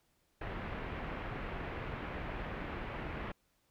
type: low-pass noise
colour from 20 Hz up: pink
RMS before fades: -41 dBFS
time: 0.41-3.32 s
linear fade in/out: 5 ms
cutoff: 2500 Hz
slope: 24 dB/octave
effects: pink hiss -75 dBFS RMS until 3.7 s